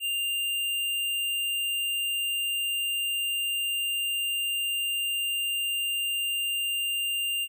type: tone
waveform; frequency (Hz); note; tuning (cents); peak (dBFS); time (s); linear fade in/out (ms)
square; 2794; F7; 0; -27; 0-7.48; 50
effects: none